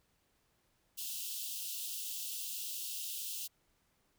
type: high-pass noise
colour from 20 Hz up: white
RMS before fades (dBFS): -41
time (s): 0.97-3.48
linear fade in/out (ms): 20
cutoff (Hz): 2700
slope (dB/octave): 96
effects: pink hiss -75 dBFS RMS until 4.18 s